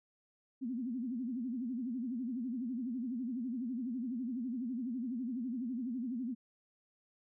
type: tone with vibrato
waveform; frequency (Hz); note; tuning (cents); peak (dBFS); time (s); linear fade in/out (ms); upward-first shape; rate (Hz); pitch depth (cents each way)
sine; 245.3; B3; -12; -35; 0.61-6.35; 20; sine; 12; 160
effects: none